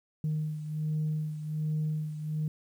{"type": "beating tone pair", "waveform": "sine", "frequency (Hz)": [153.8, 155.1], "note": ["D#3", "D#3"], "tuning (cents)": [-20, -5], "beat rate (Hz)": 1.3, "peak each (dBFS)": [-29, -35], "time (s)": [0.24, 2.48], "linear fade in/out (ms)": 2, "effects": ["tanh soft clip ceiling -24 dBFS", "10-bit"]}